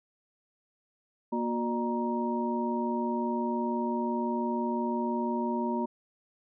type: tone cluster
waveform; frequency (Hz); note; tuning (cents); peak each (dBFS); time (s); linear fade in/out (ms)
sine; 236.4 / 362.2 / 601 / 939; A#3 / F#4 / D5 / A#5; +24 / -37 / +40 / +12; -30 / -34 / -38 / -33; 1.32-5.86; 10
effects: none